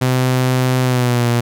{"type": "tone with pitch glide", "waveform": "sawtooth", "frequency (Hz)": [128, 119.43], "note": ["C3", "A#2"], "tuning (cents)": [-38, 42], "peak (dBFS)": -9, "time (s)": [0.01, 1.41], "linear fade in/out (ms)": 10, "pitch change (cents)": -120, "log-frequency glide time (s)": [0.83, 1.27], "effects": []}